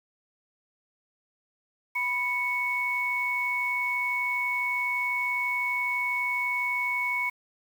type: tone pair together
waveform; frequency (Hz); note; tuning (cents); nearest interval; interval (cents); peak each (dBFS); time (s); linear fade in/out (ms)
sine; 989.6 / 2217; B5 / C#7; +3 / 0; octave + major second; 1397; -32 / -26; 1.95-7.3; 10
effects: 8-bit